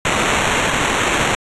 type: noise with sample-and-hold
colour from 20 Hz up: violet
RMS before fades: -17 dBFS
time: 0.05-1.35 s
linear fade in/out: 2 ms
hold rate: 4900 Hz
effects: resampled to 24000 Hz